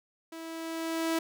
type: tone with level ramp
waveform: sawtooth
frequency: 326.8 Hz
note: E4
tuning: 15 cents flat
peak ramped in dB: -37 to -22 dBFS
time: 0.32-1.19 s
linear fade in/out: 5 ms
effects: none